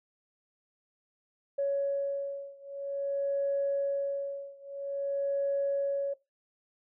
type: beating tone pair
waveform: sine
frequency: 558 / 558.5 Hz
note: C#5 / C#5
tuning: +11 / +13 cents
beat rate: 0.5 Hz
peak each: -31 / -32 dBFS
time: 1.58-6.14 s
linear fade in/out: 10 ms
effects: noise-tail reverb RT60 0.2 s tail -17 dB re dry + tanh soft clip ceiling -21 dBFS